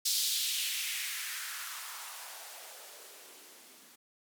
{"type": "noise with band-pass filter sweep", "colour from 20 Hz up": "violet", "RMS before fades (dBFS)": -38, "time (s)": [0.05, 3.96], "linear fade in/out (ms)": 10, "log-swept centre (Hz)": [4500, 220], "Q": 2.2, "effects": []}